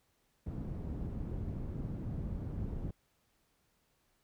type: low-pass noise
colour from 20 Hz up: white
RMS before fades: -39 dBFS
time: 0.46-2.91 s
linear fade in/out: 5 ms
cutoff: 150 Hz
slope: 12 dB/octave
effects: pink hiss -75 dBFS RMS until 4.23 s